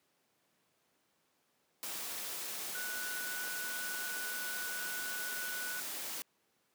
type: tone in noise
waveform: sine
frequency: 1480 Hz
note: F#6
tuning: in tune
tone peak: -40 dBFS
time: 2.75-5.8 s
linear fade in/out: 0 ms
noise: white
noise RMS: -41 dBFS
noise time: 1.83-6.22 s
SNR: -2 dB
effects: pink hiss -75 dBFS RMS until 6.74 s + high-pass 200 Hz 12 dB/octave